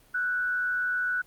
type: tone with frequency modulation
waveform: sine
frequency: 1480 Hz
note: F#6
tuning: in tune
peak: -25 dBFS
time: 0.14-1.22 s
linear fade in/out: 10 ms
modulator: 107 Hz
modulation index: 0.42
effects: pink hiss -59 dBFS RMS until 1.26 s + Opus 32 kbps